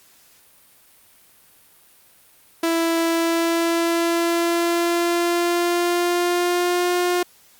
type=tone with pitch glide; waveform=sawtooth; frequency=331.7 to 355.5 Hz; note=E4 to F4; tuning=+11 to +31 cents; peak=-14 dBFS; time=2.63-7.23 s; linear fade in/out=5 ms; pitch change=+120 cents; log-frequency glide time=3.09-6.93 s; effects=white hiss -53 dBFS RMS until 7.59 s + Opus 48 kbps